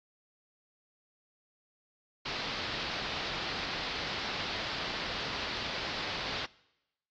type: low-pass noise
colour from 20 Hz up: white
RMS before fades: -37 dBFS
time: 2.25-6.46 s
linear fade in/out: 10 ms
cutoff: 4800 Hz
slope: 48 dB/octave
effects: noise-tail reverb RT60 0.9 s tail -22 dB re dry + AAC 48 kbps